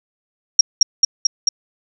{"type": "tone with echo", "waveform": "sine", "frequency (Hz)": 5600, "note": "F8", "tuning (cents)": 4, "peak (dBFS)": -3, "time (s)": [0.59, 0.61], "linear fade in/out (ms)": 5, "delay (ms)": 220, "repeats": 4, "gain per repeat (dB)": -2, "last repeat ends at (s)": 1.49, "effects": []}